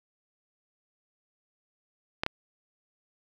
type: clicks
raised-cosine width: 0.3 ms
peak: -11 dBFS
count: 2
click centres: 2.235 / 2.264 s
effects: 7-bit